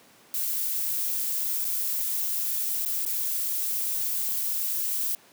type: noise with dropouts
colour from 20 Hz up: violet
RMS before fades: -28 dBFS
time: 0.34-5.15 s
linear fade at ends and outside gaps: 1 ms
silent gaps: 1.645-1.65 / 2.851-2.859 / 3.052-3.062 s
effects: pink hiss -55 dBFS RMS until 5.32 s + high-pass 200 Hz 12 dB/octave